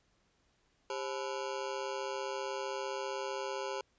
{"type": "ring-modulated tone", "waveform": "25% pulse", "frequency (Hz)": 466.2, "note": "A#4", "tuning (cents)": 0, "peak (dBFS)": -29, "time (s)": [0.9, 3.81], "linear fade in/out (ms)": 0, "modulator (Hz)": 67.7, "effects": ["pink hiss -73 dBFS RMS until 3.98 s", "resampled to 16000 Hz"]}